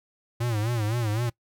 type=tone with vibrato; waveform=square; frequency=112.6 Hz; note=A2; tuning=40 cents sharp; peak=-25 dBFS; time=0.4-1.3 s; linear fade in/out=10 ms; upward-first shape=sine; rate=3.9 Hz; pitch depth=140 cents each way; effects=noise-tail reverb RT60 0.1 s tail -22 dB re dry